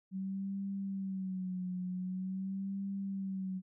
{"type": "tone with vibrato", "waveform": "sine", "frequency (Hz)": 189.2, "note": "F#3", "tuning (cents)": 39, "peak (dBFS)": -35, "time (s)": [0.11, 3.62], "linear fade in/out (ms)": 50, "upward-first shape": "sine", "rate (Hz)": 0.45, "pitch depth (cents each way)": 68, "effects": []}